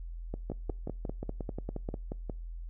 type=two click trains; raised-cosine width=2 ms; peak=-23 / -22 dBFS; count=12 / 8; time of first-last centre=0.34-2.297 / 0.5-1.889 s; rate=5.62 / 5.04 Hz; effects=noise-tail reverb RT60 0.4 s tail -25 dB re dry + added 42 Hz sine -38 dBFS peak until 2.69 s